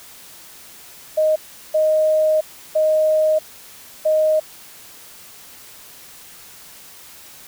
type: tone bursts at uneven times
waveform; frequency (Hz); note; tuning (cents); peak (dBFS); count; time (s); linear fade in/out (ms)
sine; 622.3; D#5; 0; -13; 4; 1.17-1.36 / 1.74-2.41 / 2.75-3.39 / 4.05-4.4; 10
effects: white hiss -42 dBFS RMS until 7.47 s